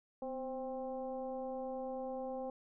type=tone with frequency modulation; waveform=sine; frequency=523.3 Hz; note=C5; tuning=in tune; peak=-38 dBFS; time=0.22-2.5 s; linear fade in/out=2 ms; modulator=269 Hz; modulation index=1; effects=none